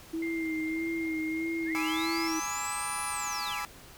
sine tone with vibrato, 323 Hz, E4, 35 cents flat, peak -30 dBFS, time 0.13-2.4 s, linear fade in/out 10 ms, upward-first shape sine, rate 1.6 Hz, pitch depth 41 cents each way
sine tone with pitch glide, 2100 to 2132 Hz, C7 to C7, +6 to +32 cents, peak -36 dBFS, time 0.22-2.28 s, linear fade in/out 5 ms, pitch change +26 cents, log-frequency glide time 0.47-1.4 s
sine linear two-way sweep, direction up then down, 1578 to 9956 to 1578 Hz, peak -36 dBFS, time 1.65-3.63 s, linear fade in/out 50 ms, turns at 3.04 s
30% pulse chord, E dominant seventh, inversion first, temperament equal with one note detuned, 830.6 / 995.2 / 1174.7 / 1318.5 Hz, G#5 / B5 / D6 / E6, 0 / +13 / 0 / 0 cents, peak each -36 dBFS, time 1.75-3.65 s, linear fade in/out 0 ms
effects pink hiss -51 dBFS RMS until 3.97 s

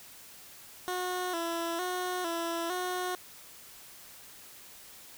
15% pulse tone with vibrato, 349.2 Hz, F4, in tune, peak -25 dBFS, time 0.88-3.15 s, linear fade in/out 0 ms, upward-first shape square, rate 1.1 Hz, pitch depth 69 cents each way, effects white hiss -51 dBFS RMS until 5.17 s

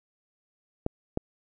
clicks, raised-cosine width 2 ms, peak -13 dBFS, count 2, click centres 0.864 / 1.174 s, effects none

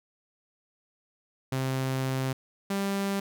sawtooth tone pair in turn, 131.9 / 197.63 Hz, C3 / G3, +14 / +14 cents, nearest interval perfect fifth, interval 700 cents, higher second, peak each -23 dBFS, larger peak neither, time 1.52-2.33 / 2.7-3.2 s, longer first, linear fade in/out 5 ms, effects none

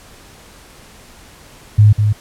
sine tone with echo, 105.3 Hz, G#2, 24 cents sharp, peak -4 dBFS, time 1.78-1.93 s, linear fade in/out 10 ms, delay 200 ms, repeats 1, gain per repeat -6 dB, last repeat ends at 2.13 s, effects pink hiss -42 dBFS RMS until 2.2 s + low-pass 12000 Hz 12 dB/octave

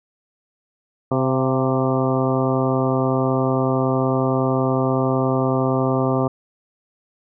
harmonic tone with a mistuned harmonic, 130.81 Hz, C3, in tune, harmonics 1 / 2 / 3 / 4 / 5 / 6 / 7 / 8 / 9, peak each -22 / -22 / -24 / -25 / -26 / -31 / -31 / -32 / -29 dBFS, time 1.11-6.28 s, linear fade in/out 5 ms, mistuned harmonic 5, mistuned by +38 cents, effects none

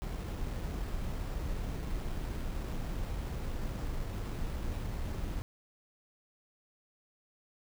brown noise with sample-and-hold, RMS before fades -36 dBFS, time 0.02-5.42 s, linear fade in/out 0 ms, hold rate 6300 Hz, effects none

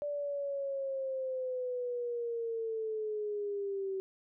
sine linear sweep, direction down, 585 to 381.2 Hz, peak -33 dBFS, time 0.02-4 s, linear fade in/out 0 ms, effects none

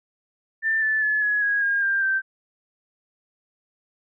sine tone with pitch steps, 1783 / 1749.3 / 1716.3 / 1683.9 / 1652.1 / 1620.9 / 1590.3 / 1560.3 Hz, A6 / A6 / A6 / G#6 / G#6 / G#6 / G6 / G6, +22 / -11 / -44 / +23 / -10 / -43 / +24 / -9 cents, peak -19 dBFS, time 0.62-2.22 s, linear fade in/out 50 ms, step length 200 ms, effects none

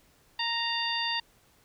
harmonic tone with a mistuned harmonic, 931 Hz, A#5, 2 cents flat, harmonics 1 / 2 / 3 / 4 / 5, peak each -34 / -34 / -34 / -34 / -34 dBFS, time 0.39-1.2 s, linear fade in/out 5 ms, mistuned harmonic 4, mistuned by -57 cents, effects pink hiss -63 dBFS RMS until 1.64 s

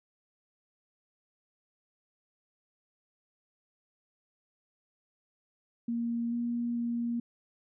sine tone with pitch steps, 234.2 / 237.5 / 236 Hz, A#3 / A#3 / A#3, +8 / +33 / +22 cents, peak -29 dBFS, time 5.88-7.2 s, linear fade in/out 5 ms, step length 440 ms, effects none

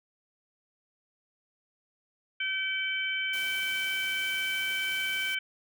harmonic tone, 768 Hz, G5, 36 cents flat, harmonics 2 / 3 / 4, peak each -34 / -31 / -34 dBFS, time 2.4-5.39 s, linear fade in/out 5 ms
white noise, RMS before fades -43 dBFS, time 3.33-5.35 s, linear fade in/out 5 ms
effects none

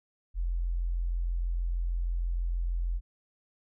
sine tone, 43.17 Hz, F1, 19 cents flat, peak -27 dBFS, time 0.34-3.01 s, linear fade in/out 50 ms, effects none

